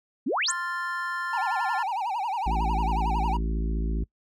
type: exponential sweep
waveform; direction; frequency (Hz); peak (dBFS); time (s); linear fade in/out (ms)
sine; up; 209.1 to 9390; -23; 0.26-0.52; 10
type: chord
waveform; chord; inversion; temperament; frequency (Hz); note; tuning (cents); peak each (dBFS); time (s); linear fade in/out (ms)
triangle; F major; second; equal with one note detuned; 1046.5 / 1392.1 / 1760; C6 / F6 / A6; 0 / -6 / 0; -31; 0.48-1.83; 5
type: tone with vibrato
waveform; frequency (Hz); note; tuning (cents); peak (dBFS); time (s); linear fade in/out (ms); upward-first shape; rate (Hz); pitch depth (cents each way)
triangle; 854; G#5; +48; -24; 1.33-3.37; 5; sine; 11; 220
type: harmonic tone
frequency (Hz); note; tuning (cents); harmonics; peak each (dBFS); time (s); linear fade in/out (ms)
55; A1; 0; 1 / 3 / 4 / 5 / 6 / 7; -25 / -35 / -37 / -39 / -41 / -42; 2.46-4.04; 5
effects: noise-tail reverb RT60 0.1 s tail -23 dB re dry